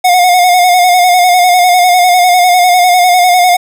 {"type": "tone with vibrato", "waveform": "square", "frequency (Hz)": 720, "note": "F#5", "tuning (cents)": -47, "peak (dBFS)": -5, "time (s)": [0.04, 3.57], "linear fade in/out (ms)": 10, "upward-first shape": "square", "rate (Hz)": 10, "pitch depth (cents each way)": 36, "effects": []}